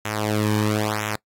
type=tone with flanger; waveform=sawtooth; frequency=106.5 Hz; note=G#2; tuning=44 cents sharp; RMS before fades=-23 dBFS; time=0.05-1.16 s; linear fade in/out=5 ms; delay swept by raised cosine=0.21 to 1.51 ms; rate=1 Hz; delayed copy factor=-0.75; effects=noise-tail reverb RT60 0.1 s tail -24 dB re dry + AAC 48 kbps